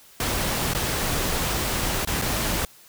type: noise with dropouts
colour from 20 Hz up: pink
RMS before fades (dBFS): -25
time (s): 0.2-2.65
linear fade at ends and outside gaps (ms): 2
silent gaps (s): 0.736-0.748 / 2.05-2.073 / 2.216-2.22
effects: white hiss -51 dBFS RMS until 2.88 s